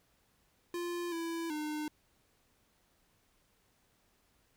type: tone with pitch steps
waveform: square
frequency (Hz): 347.9 / 332.7 / 303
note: F4 / E4 / D#4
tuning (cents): -7 / +16 / -46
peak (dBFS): -36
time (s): 0.74-1.88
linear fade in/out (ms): 2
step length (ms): 380
effects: pink hiss -72 dBFS RMS until 4.56 s

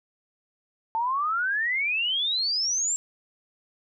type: exponential sweep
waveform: sine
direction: up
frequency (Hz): 880 to 7610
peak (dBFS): -23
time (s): 0.95-2.96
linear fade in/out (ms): 0
effects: none

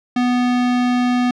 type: tone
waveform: square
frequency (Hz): 246.9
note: B3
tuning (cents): 0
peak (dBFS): -15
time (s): 0.16-1.31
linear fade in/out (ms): 5
effects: low-pass 4000 Hz 12 dB/octave

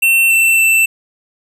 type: tone with pitch steps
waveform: square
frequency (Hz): 2700 / 2684 / 2669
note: E7 / E7 / E7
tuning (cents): +41 / +31 / +21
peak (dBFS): -9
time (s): 0.02-0.86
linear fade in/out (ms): 10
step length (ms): 280
effects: none

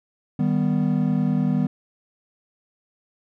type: chord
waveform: triangle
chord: Eb augmented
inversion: none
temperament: equal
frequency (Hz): 155.56 / 196 / 246.9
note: Eb3 / G3 / B3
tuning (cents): 0 / 0 / 0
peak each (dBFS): -21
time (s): 0.39-1.67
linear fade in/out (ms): 5
effects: none

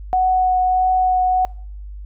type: tone with vibrato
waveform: sine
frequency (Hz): 740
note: F#5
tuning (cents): 0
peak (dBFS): -13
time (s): 0.13-1.45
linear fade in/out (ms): 0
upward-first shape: triangle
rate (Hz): 1.6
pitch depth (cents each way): 10
effects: noise-tail reverb RT60 0.6 s tail -25 dB re dry + added 50 Hz sine -30 dBFS peak until 2.05 s

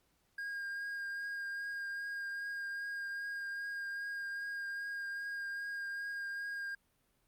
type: tone with vibrato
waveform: triangle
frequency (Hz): 1619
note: G#6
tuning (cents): -45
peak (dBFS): -36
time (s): 0.38-6.75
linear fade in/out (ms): 5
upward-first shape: triangle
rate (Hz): 2.5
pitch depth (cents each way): 17
effects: pink hiss -75 dBFS RMS until 7.27 s + Opus 48 kbps

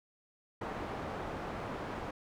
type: low-pass noise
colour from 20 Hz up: white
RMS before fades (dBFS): -40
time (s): 0.61-2.11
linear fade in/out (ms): 5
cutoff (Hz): 900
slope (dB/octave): 12
effects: none

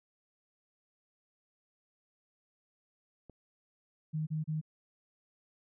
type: click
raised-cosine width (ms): 2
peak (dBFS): -37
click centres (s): 3.297
type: tone bursts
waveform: sine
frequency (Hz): 155.56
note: D#3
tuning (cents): 0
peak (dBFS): -31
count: 3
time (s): 4.13-4.614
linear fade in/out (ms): 20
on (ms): 140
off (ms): 32
effects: none

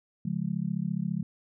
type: chord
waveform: sine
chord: Db major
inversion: none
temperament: just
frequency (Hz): 138.59 / 173.24 / 207.9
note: Db3 / F3 / Ab3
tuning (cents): 0 / -14 / +2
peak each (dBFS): -35 / -30 / -33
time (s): 0.25-1.23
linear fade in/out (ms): 5
effects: none

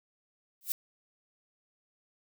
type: noise with exponential growth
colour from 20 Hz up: violet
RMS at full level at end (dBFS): -26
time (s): 0.61-0.72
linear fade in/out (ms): 1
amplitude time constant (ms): 22
effects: none

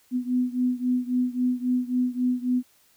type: beating tone pair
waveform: sine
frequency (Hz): 248.6 / 252.3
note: B3 / B3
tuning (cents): +12 / +37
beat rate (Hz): 3.7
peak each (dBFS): -24 / -26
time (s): 0.11-2.63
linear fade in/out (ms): 50
effects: white hiss -61 dBFS RMS until 2.96 s

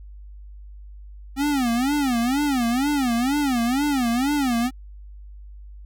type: tone with vibrato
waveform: square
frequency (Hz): 261.5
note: C4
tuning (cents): -1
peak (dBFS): -20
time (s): 1.36-4.71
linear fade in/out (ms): 50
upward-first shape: sine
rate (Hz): 2.1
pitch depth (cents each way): 210
effects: added 50 Hz sine -38 dBFS peak until 5.85 s

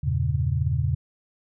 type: chord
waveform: sine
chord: E diminished seventh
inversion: none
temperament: equal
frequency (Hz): 82.41 / 98 / 116.54 / 138.59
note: E2 / G2 / Bb2 / Db3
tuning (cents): 0 / 0 / 0 / 0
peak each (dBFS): -26 / -29 / -27 / -25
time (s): 0.03-0.95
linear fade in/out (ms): 10
effects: none

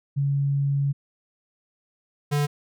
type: tone pair in turn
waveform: sine / square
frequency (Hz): 140.2 / 145.77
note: C#3 / D3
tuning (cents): +20 / -13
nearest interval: minor second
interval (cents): 67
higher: second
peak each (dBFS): -20 / -21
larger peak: first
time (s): 0.16-0.93 / 2.31-2.47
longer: first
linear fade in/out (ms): 20
effects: none

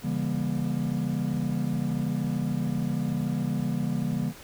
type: chord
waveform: triangle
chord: C# diminished seventh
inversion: none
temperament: just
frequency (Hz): 138.59 / 166.31 / 199.57 / 239.5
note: C#3 / E3 / G3 / Bb3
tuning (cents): 0 / +16 / +31 / +47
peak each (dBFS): -29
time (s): 0.02-4.33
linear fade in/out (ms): 50
effects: pink hiss -47 dBFS RMS until 4.43 s

